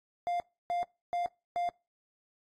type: tone bursts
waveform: triangle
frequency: 700 Hz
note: F5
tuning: 4 cents sharp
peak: -27 dBFS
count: 4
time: 0.27-1.69 s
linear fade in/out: 0 ms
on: 130 ms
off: 300 ms
effects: noise-tail reverb RT60 0.3 s tail -26 dB re dry + AAC 32 kbps